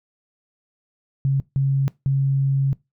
sine tone bursts at uneven times, 136.6 Hz, C#3, 25 cents flat, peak -16 dBFS, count 3, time 1.25-1.4 / 1.56-1.88 / 2.06-2.73 s, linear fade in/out 0 ms, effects noise-tail reverb RT60 0.2 s tail -21 dB re dry

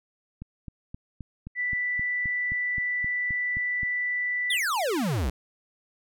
click train, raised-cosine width 5 ms, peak -25 dBFS, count 14, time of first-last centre 0.42-3.832 s, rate 3.81 Hz
sine tone, 1975.5 Hz, B6, in tune, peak -25 dBFS, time 1.55-4.6 s, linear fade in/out 50 ms
square exponential sweep, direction down, 3765 to 54.8 Hz, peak -25 dBFS, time 4.5-5.3 s, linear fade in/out 5 ms
effects none

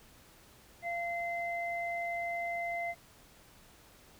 sine tone pair together, 689 / 2065 Hz, F5 / C7, -24 / -23 cents, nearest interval octave + perfect fifth, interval 1901 cents, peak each -35 / -37 dBFS, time 0.82-2.95 s, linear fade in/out 50 ms, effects pink hiss -59 dBFS RMS until 4.19 s

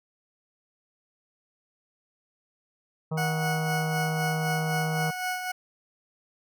harmonic tone, 158.3 Hz, D#3, 30 cents sharp, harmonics 1 / 3 / 4 / 5 / 6 / 7 / 8, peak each -27 / -36 / -41 / -43 / -44 / -45 / -45 dBFS, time 3.11-5.11 s, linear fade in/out 10 ms
20% pulse tone with tremolo, 734 Hz, F#5, 14 cents flat, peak -22 dBFS, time 3.17-5.52 s, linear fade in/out 10 ms, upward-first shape sine, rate 3.9 Hz, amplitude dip 50%
effects none

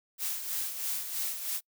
blue noise with tremolo, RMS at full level -32 dBFS, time 0.18-1.61 s, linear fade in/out 50 ms, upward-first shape sine, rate 3.1 Hz, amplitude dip 55%, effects noise-tail reverb RT60 0.1 s tail -26 dB re dry

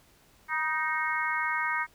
harmonic tone with a mistuned harmonic, 311.1 Hz, D#4, in tune, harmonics 3 / 4 / 5 / 6 / 7, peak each -33 / -33 / -33 / -33 / -33 dBFS, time 0.48-1.87 s, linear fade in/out 50 ms, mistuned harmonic 3, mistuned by +35 cents, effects pink hiss -61 dBFS RMS until 1.94 s

